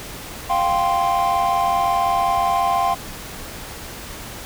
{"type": "chord", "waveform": "triangle", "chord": "F suspended second", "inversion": "none", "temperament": "equal", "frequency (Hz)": [698.5, 784, 1046.5], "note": ["F5", "G5", "C6"], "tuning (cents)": [0, 0, 0], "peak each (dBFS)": -18, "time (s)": [0.49, 2.95], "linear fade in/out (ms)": 20, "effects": ["tanh soft clip ceiling -9 dBFS", "pink hiss -34 dBFS RMS until 4.45 s"]}